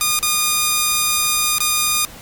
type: tone with dropouts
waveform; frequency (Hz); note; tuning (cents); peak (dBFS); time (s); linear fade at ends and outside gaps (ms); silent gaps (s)
5% pulse; 1221; D#6; -33; -3; 0.01-2.05; 0; 0.19-0.228 / 1.583-1.604
effects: pink hiss -38 dBFS RMS until 2.21 s + MP3 96 kbps